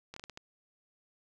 slowing click train, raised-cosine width 0.2 ms, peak -27 dBFS, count 6, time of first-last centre 0.14-0.374 s, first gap 24 ms, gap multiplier 1.34, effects none

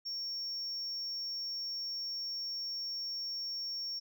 sine tone, 5500 Hz, F8, 27 cents flat, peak -34 dBFS, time 0.05-4 s, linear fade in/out 20 ms, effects tanh soft clip ceiling -34 dBFS

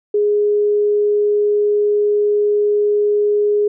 sine tone, 415 Hz, G#4, 1 cent flat, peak -12 dBFS, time 0.14-3.68 s, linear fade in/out 5 ms, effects none

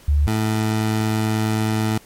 sine / 20% pulse tone pair in turn, 72.9 / 109.23 Hz, D2 / A2, -12 / -12 cents, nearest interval perfect fifth, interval 700 cents, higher second, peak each -13 dBFS, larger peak neither, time 0.08-0.27 / 0.27-1.98 s, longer second, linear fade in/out 5 ms, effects pink hiss -48 dBFS RMS until 2.05 s + MP3 64 kbps

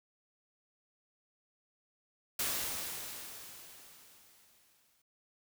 white noise with exponential decay, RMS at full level -33 dBFS, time 2.39-5.02 s, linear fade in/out 5 ms, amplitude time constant 570 ms, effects none

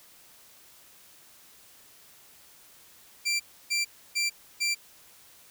20% pulse tone bursts, 2355 Hz, D7, 4 cents sharp, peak -20 dBFS, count 4, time 3.25-4.75 s, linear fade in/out 20 ms, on 150 ms, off 300 ms, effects white hiss -55 dBFS RMS until 5.5 s

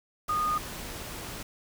sine tone in noise, 1229 Hz, D#6, 22 cents flat, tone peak -25 dBFS, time 0.29-0.58 s, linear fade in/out 5 ms, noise pink, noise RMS -39 dBFS, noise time 0.28-1.43 s, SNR +11 dB, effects none

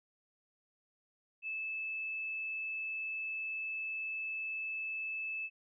sine tone, 2618 Hz, E7, 13 cents flat, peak -36 dBFS, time 1.42-5.5 s, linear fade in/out 50 ms, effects none

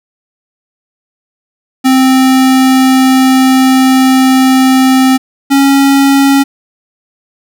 square tone pair in turn, 261.6 / 275.7 Hz, C4 / C#4, 0 / -9 cents, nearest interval minor second, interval 91 cents, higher second, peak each -5 dBFS, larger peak neither, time 1.84-5.18 / 5.5-6.44 s, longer first, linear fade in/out 20 ms, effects none

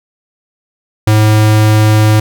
square tone, 107.6 Hz, A2, 38 cents flat, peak -6 dBFS, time 1.07-2.2 s, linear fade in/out 5 ms, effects none

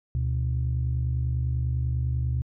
sine tone pair together, 73.42 / 123.48 Hz, D2 / B2, 0 / 0 cents, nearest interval major sixth, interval 900 cents, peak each -25 dBFS, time 0.15-2.42 s, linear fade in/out 0 ms, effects tanh soft clip ceiling -18 dBFS

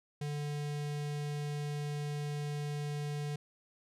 square tone with notch filter, 146.83 Hz, D3, in tune, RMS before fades -37 dBFS, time 0.21-3.36 s, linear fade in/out 5 ms, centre 1200 Hz, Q 1.8, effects low-pass 10000 Hz 12 dB/octave

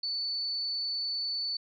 sine tone, 4485 Hz, C#8, 19 cents sharp, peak -30 dBFS, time 0.03-1.57 s, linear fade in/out 5 ms, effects none

